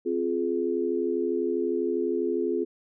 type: chord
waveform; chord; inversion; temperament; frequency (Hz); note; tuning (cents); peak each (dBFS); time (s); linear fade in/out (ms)
sine; F minor; second; equal with one note detuned; 261.6 / 349.2 / 421.6; C4 / F4 / Ab4; 0 / 0 / +26; -31 / -27 / -28; 0.05-2.65; 20
effects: none